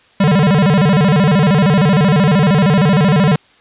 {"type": "tone with vibrato", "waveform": "square", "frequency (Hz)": 171.1, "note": "F3", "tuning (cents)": -35, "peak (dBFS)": -9, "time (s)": [0.2, 3.36], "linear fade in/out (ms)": 5, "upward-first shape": "square", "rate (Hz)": 13, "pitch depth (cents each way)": 250, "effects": ["white hiss -49 dBFS RMS until 3.6 s", "resampled to 8000 Hz"]}